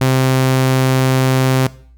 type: tone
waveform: sawtooth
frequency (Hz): 130.81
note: C3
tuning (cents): 0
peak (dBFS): -7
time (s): 0.01-1.67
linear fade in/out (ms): 5
effects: noise-tail reverb RT60 0.5 s tail -19 dB re dry + added 60 Hz sine -41 dBFS peak until 1.97 s